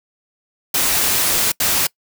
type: noise bursts at uneven times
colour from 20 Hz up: white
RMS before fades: -17 dBFS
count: 2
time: 0.74-1.52 / 1.6-1.87 s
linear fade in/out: 5 ms
effects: noise-tail reverb RT60 0.1 s tail -24 dB re dry